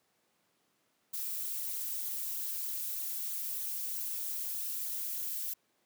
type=noise with flanger; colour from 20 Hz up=violet; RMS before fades=-37 dBFS; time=1.13-5.54 s; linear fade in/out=10 ms; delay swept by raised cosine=0.37 to 4.27 ms; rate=3.2 Hz; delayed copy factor=-0.5; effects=pink hiss -74 dBFS RMS until 5.85 s + high-pass 200 Hz 12 dB/octave